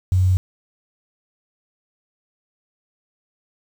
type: tone with quantisation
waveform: sine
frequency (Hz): 92.5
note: F#2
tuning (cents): 0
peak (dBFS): -13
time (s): 0.12-0.37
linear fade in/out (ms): 0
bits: 7
effects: none